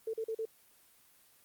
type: tone bursts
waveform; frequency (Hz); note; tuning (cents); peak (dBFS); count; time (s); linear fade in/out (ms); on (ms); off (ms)
sine; 445.6; A4; +22; -33; 4; 0.07-0.454; 5; 66; 40
effects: white hiss -64 dBFS RMS until 1.44 s + Opus 24 kbps